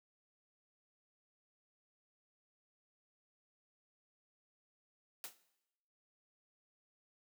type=noise with exponential decay; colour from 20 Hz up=white; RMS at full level=-41 dBFS; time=5.24-5.37 s; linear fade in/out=1 ms; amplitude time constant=28 ms; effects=noise-tail reverb RT60 0.9 s tail -17 dB re dry + high-pass 200 Hz 12 dB/octave